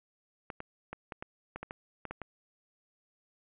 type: clicks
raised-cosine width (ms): 0.5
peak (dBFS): -24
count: 11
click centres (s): 0.502 / 0.604 / 0.93 / 1.122 / 1.225 / 1.56 / 1.63 / 1.709 / 2.053 / 2.11 / 2.217
effects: resampled to 8000 Hz + 9-bit